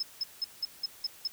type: tone bursts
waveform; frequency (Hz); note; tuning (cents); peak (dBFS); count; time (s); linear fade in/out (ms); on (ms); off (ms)
sine; 5180; E8; -31; -28; 7; 0-1.276; 5; 28; 180
effects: white hiss -53 dBFS RMS until 1.32 s